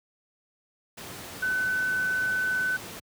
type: tone in noise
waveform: sine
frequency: 1509 Hz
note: F#6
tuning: 34 cents sharp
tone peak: -24 dBFS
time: 1.42-2.77 s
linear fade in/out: 10 ms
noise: pink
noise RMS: -40 dBFS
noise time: 0.97-3 s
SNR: +13 dB
effects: high-pass 100 Hz 12 dB/octave